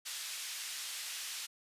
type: band-pass noise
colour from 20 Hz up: pink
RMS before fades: -42 dBFS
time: 0.05-1.47 s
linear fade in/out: 20 ms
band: 2700 to 11000 Hz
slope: 12 dB/octave
effects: resampled to 32000 Hz